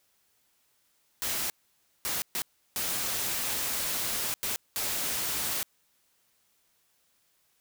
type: noise bursts at uneven times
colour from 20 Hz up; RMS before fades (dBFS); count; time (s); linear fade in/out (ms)
white; -31; 6; 1.22-1.5 / 2.05-2.22 / 2.35-2.42 / 2.76-4.34 / 4.43-4.56 / 4.76-5.63; 0
effects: white hiss -70 dBFS RMS until 7.6 s